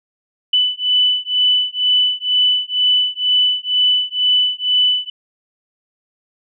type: beating tone pair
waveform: sine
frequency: 2989 / 2991.1 Hz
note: F#7 / F#7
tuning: +17 / +18 cents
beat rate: 2.1 Hz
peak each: -16 dBFS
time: 0.53-5.1 s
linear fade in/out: 5 ms
effects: none